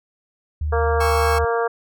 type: tone with vibrato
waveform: sine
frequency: 76 Hz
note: D#2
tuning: 40 cents flat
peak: -20 dBFS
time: 0.61-1.45 s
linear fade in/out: 5 ms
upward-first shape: triangle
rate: 11 Hz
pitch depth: 16 cents each way
type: harmonic tone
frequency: 232.1 Hz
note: A#3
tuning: 7 cents flat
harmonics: 2 / 3 / 4 / 5 / 6 / 7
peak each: -20 / -25 / -28 / -27 / -30 / -31 dBFS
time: 0.72-1.68 s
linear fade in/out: 10 ms
type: chord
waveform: 35% pulse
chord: C# minor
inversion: second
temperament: equal with one note detuned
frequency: 814 / 1108.7 / 1318.5 Hz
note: G#5 / C#6 / E6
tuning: -35 / 0 / 0 cents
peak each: -26 / -23 / -27 dBFS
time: 1-1.39 s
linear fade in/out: 10 ms
effects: none